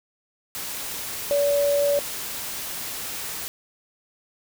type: tone in noise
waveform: sine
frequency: 572 Hz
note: D5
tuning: 46 cents flat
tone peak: -18 dBFS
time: 1.31-1.99 s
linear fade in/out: 0 ms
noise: white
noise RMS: -32 dBFS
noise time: 0.55-3.48 s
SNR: +11 dB
effects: none